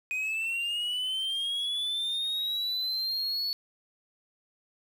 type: linear sweep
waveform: triangle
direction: up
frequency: 2489 to 4435 Hz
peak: -27 dBFS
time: 0.11-3.53 s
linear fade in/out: 0 ms
effects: 9-bit